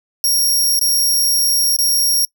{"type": "tone with dropouts", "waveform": "15% pulse", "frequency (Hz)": 5588, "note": "F8", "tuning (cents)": 0, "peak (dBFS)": -7, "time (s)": [0.24, 2.25], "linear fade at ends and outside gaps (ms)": 1, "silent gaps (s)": [[0.792, 0.812], [1.764, 1.787]], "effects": ["noise-tail reverb RT60 0.1 s tail -25 dB re dry"]}